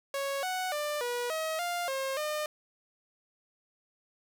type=tone with pitch steps; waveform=sawtooth; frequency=553 / 741 / 594 / 484.7 / 636 / 700 / 536 / 606 Hz; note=C#5 / F#5 / D5 / B4 / D#5 / F5 / C5 / D#5; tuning=-4 / +2 / +20 / -32 / +38 / +4 / +42 / -46 cents; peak=-27 dBFS; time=0.14-2.46 s; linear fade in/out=2 ms; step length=290 ms; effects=none